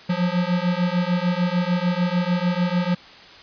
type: beating tone pair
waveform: square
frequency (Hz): 174.61 / 181.31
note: F3 / F#3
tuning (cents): 0 / -35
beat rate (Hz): 6.7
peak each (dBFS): -23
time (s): 0.09-2.95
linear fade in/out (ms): 10
effects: white hiss -44 dBFS RMS until 3.42 s + resampled to 11025 Hz